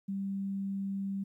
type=tone; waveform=sine; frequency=196 Hz; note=G3; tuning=in tune; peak=-32 dBFS; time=0.08-1.24 s; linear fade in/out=10 ms; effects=12-bit